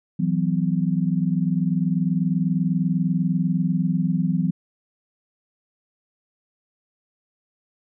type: chord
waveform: sine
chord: E suspended second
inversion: none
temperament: equal with one note detuned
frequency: 164.81 / 185 / 253 Hz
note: E3 / F#3 / B3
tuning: 0 / 0 / +42 cents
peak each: -22 / -22 / -27 dBFS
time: 0.19-4.51 s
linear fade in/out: 10 ms
effects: none